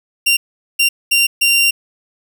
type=tone bursts at uneven times; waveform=sawtooth; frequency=2769 Hz; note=F7; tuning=15 cents flat; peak=-7 dBFS; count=4; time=0.26-0.37 / 0.79-0.89 / 1.11-1.27 / 1.41-1.71 s; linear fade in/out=10 ms; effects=none